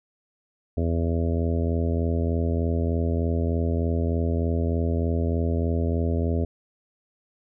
harmonic tone, 83.3 Hz, E2, 19 cents sharp, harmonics 1 / 2 / 3 / 4 / 5 / 6 / 7 / 8, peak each -23 / -31 / -29 / -35 / -32 / -37 / -36 / -38 dBFS, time 0.77-6.45 s, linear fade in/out 5 ms, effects none

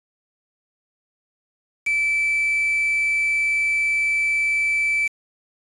sine tone with quantisation, 2319 Hz, D7, 22 cents flat, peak -18 dBFS, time 1.86-5.08 s, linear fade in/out 10 ms, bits 5, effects resampled to 24000 Hz

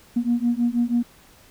sine beating tone pair, 235.6 / 241.8 Hz, A#3 / B3, +19 / -36 cents, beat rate 6.2 Hz, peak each -21 dBFS, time 0.16-1.03 s, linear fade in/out 10 ms, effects tanh soft clip ceiling -12 dBFS + pink hiss -52 dBFS RMS until 1.5 s

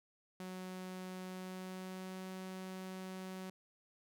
sawtooth tone with pitch glide, 185 to 187.26 Hz, F#3 to F#3, 0 to +21 cents, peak -40 dBFS, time 0.4-3.5 s, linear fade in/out 2 ms, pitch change +21 cents, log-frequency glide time 1.24-2.25 s, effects none

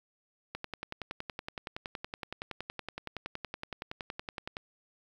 click train, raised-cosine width 0.3 ms, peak -21 dBFS, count 44, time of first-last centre 0.55-4.569 s, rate 10.7 Hz, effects 9-bit

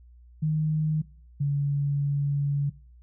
sine tone pair in turn, 154.8 / 142.29 Hz, D#3 / C#3, -9 / +46 cents, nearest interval minor second, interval 145 cents, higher first, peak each -22 dBFS, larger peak neither, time 0.42-1.02 / 1.4-2.7 s, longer second, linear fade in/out 10 ms, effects noise-tail reverb RT60 0.5 s tail -22 dB re dry + added 60 Hz sine -49 dBFS peak until 3.02 s

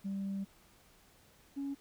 sine tone pair in turn, 196 / 278.3 Hz, G3 / C#4, 0 / +7 cents, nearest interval tritone, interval 607 cents, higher second, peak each -33 / -34 dBFS, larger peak first, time 0.04-0.45 / 1.56-1.75 s, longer first, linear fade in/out 20 ms, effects tanh soft clip ceiling -32 dBFS + pink hiss -64 dBFS RMS until 1.8 s

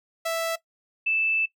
sawtooth / sine tone pair in turn, 659.3 / 2637 Hz, E5 / E7, 0 / 0 cents, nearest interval 2 octaves, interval 2400 cents, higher second, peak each -21 dBFS, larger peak neither, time 0.25-0.56 / 1.06-1.46 s, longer second, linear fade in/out 10 ms, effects noise-tail reverb RT60 0.1 s tail -18 dB re dry

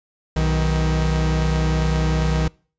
45% pulse tone pair together, 62.54 / 157.6 Hz, B1 / D#3, +22 / +23 cents, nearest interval octave + major third, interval 1601 cents, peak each -20 dBFS, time 0.36-2.48 s, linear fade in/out 5 ms, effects noise-tail reverb RT60 0.4 s tail -25 dB re dry + resampled to 16000 Hz

